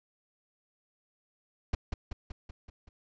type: noise with echo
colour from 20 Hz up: brown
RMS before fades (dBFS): -27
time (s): 1.73-1.75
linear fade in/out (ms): 5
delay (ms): 190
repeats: 6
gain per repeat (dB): -4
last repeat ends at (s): 2.89
effects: resampled to 16000 Hz